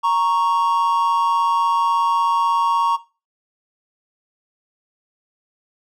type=tone pair together; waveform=triangle; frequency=932.6 / 1109 Hz; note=A#5 / C#6; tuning=+1 / 0 cents; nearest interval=minor third; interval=299 cents; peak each=-16 dBFS; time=0.03-2.97 s; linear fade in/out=20 ms; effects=noise-tail reverb RT60 0.3 s tail -17 dB re dry